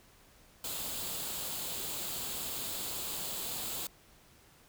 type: noise with comb filter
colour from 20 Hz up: white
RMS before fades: -38 dBFS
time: 0.64-3.87 s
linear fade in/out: 2 ms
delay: 0.26 ms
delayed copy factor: +0.5
effects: pink hiss -61 dBFS RMS until 4.68 s